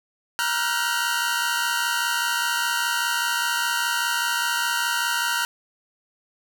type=tone cluster; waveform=sawtooth; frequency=947 / 1381 / 1446 / 1540 Hz; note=A#5 / F6 / F#6 / G6; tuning=+27 / -20 / -40 / -31 cents; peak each=-24 dBFS; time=0.39-5.45 s; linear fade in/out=0 ms; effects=none